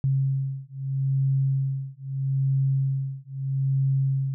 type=beating tone pair; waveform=sine; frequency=134.9 / 135.68 Hz; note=C#3 / C#3; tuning=-47 / -37 cents; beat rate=0.78 Hz; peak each=-25 dBFS; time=0.04-4.34 s; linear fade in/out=0 ms; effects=none